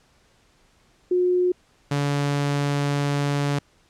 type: tone pair in turn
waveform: sine / sawtooth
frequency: 360.6 / 143.1 Hz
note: F#4 / D3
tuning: -45 / -45 cents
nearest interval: octave + major third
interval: 1600 cents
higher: first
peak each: -17 dBFS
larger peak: neither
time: 1.11-1.52 / 1.91-3.59 s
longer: second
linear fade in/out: 5 ms
effects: pink hiss -60 dBFS RMS until 3.89 s + low-pass 8000 Hz 12 dB/octave